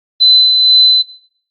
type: tone with tremolo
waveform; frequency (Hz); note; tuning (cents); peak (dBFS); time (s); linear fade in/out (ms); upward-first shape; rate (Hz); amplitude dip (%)
sine; 4030; B7; +34; -3; 0.2-1.03; 20; sine; 2.1; 35
effects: noise-tail reverb RT60 0.6 s tail -20 dB re dry + Opus 48 kbps